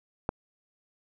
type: click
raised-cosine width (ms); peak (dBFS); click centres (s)
1; -13; 0.291
effects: none